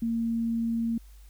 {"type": "tone", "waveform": "sine", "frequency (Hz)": 229.8, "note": "A#3", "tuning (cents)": -25, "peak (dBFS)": -25, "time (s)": [0.02, 0.98], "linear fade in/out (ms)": 5, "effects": ["added 50 Hz sine -47 dBFS peak until 1.29 s", "white hiss -62 dBFS RMS until 1.29 s"]}